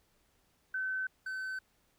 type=tone pair in turn; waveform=sine / triangle; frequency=1527 / 1527 Hz; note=G6 / G6; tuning=-46 / -46 cents; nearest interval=unison; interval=0 cents; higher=neither; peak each=-32 / -34 dBFS; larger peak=first; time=0.74-1.07 / 1.26-1.59 s; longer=neither; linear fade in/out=5 ms; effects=pink hiss -72 dBFS RMS until 1.98 s